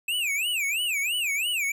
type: tone with vibrato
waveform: square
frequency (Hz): 2561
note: D#7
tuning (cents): +49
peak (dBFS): -25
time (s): 0.08-1.72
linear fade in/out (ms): 5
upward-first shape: sine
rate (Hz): 3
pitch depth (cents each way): 260
effects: none